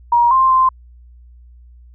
sine tone with pitch steps, 950 / 1051 / 1042 Hz, A#5 / C6 / C6, +33 / +7 / -7 cents, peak -9 dBFS, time 0.12-0.69 s, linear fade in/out 5 ms, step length 190 ms, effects added 60 Hz sine -40 dBFS peak until 1.94 s

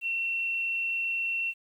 sine tone with frequency modulation, 2714 Hz, E7, 50 cents sharp, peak -27 dBFS, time 0.01-1.54 s, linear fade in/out 50 ms, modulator 61.7 Hz, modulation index 0.37, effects 10-bit

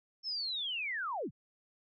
sine linear sweep, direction down, 5390 to 77.78 Hz, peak -34 dBFS, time 0.23-1.31 s, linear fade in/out 50 ms, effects none

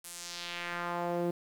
sawtooth tone with band-pass filter sweep, 173.8 Hz, F3, 8 cents flat, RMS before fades -36 dBFS, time 0.04-1.31 s, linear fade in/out 5 ms, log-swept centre 11000 to 360 Hz, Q 1.6, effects 9-bit

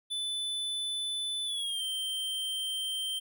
square tone with pitch glide, 3500 to 3136 Hz, A7 to G7, -10 to 0 cents, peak -32 dBFS, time 0.1-3.2 s, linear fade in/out 20 ms, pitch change -190 cents, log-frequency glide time 1.45-1.82 s, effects none

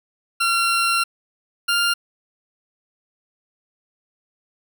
20% pulse tone pair in turn, 1370 / 1398 Hz, F6 / F6, -34 / +1 cents, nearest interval unison, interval 35 cents, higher second, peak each -12 dBFS, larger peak neither, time 0.4-1.04 / 1.68-1.94 s, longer first, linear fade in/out 10 ms, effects none

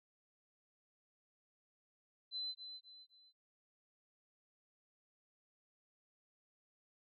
sine tone with echo, 4049 Hz, B7, 42 cents sharp, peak -39 dBFS, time 2.31-2.55 s, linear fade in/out 50 ms, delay 260 ms, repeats 3, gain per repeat -8 dB, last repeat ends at 3.33 s, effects none

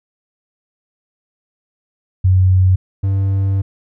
sine / triangle tone pair in turn, 93 / 97.39 Hz, F#2 / G2, +9 / -11 cents, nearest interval minor second, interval 80 cents, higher second, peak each -8 / -11 dBFS, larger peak first, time 2.24-2.76 / 3.03-3.62 s, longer second, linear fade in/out 10 ms, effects none

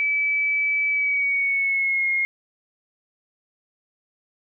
sine tone with pitch glide, 2300 to 2146 Hz, D7 to C7, -37 to +43 cents, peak -19 dBFS, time 0-2.25 s, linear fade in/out 0 ms, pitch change -120 cents, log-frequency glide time 0.89-2.09 s, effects none

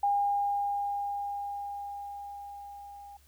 sine tone with level ramp, 809 Hz, G#5, 46 cents flat, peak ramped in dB -23 to -45 dBFS, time 0.03-3.17 s, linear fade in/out 5 ms, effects added 69 Hz sine -60 dBFS peak until 3.27 s + white hiss -65 dBFS RMS until 3.27 s

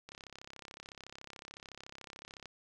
click train, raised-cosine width 0.2 ms, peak -30 dBFS, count 81, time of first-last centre 0.09-2.457 s, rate 33.8 Hz, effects none

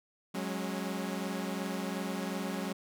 sawtooth chord, F# suspended second, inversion none, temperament equal with one note detuned, 185 / 207.7 / 273.4 Hz, F#3 / G#3 / C#4, 0 / 0 / -24 cents, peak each -33 / -34 / -36 dBFS, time 0.34-2.73 s, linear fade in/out 10 ms, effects none

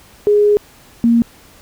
sine tone pair in turn, 414.8 / 233.4 Hz, G#4 / A#3, -2 / +2 cents, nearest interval minor seventh, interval 996 cents, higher first, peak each -8 dBFS, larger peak neither, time 0.27-0.57 / 1.04-1.22 s, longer first, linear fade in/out 0 ms, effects pink hiss -45 dBFS RMS until 1.61 s

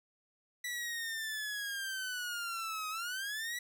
sawtooth linear two-way sweep, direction down then up, 1964 to 1253 to 1964 Hz, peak -33 dBFS, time 0.64-3.59 s, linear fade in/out 5 ms, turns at 2.89 s, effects none

